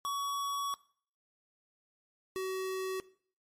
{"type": "tone pair in turn", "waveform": "square", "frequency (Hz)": [1126, 377.5], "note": ["C#6", "F#4"], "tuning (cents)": [27, 35], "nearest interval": "octave + perfect fifth", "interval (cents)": 1892, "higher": "first", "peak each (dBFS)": [-33, -34], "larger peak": "first", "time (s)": [[0.05, 0.74], [2.36, 3]], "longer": "first", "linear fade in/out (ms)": 0, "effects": ["noise-tail reverb RT60 0.5 s tail -19 dB re dry", "MP3 64 kbps"]}